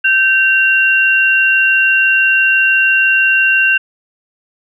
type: tone pair together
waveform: sine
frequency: 1554 / 2753 Hz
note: G6 / F7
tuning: -16 / -25 cents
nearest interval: minor seventh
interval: 991 cents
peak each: -11 dBFS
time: 0.04-3.78 s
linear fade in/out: 10 ms
effects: none